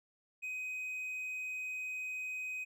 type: tone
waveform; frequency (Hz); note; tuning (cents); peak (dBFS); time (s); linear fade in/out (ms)
triangle; 2513; D#7; +17; -36; 0.42-2.65; 20
effects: none